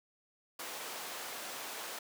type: high-pass noise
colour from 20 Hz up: pink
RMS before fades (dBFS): -43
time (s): 0.59-1.99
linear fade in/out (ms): 5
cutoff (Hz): 520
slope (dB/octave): 12
effects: none